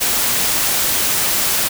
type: noise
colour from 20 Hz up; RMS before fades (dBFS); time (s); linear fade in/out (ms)
white; -17; 0-1.69; 20
effects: none